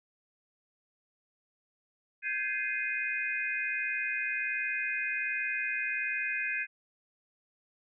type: chord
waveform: sine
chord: Ab major seventh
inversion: third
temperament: equal with one note detuned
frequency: 1568 / 1689.3 / 2093 / 2489 Hz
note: G6 / Ab6 / C7 / Eb7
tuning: 0 / +29 / 0 / 0 cents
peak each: -37 / -37 / -37 / -33 dBFS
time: 2.22-6.67 s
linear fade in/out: 50 ms
effects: none